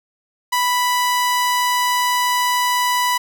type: tone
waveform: sawtooth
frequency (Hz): 987.8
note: B5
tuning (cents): 0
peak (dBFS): -12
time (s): 0.52-3.18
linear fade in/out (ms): 10
effects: none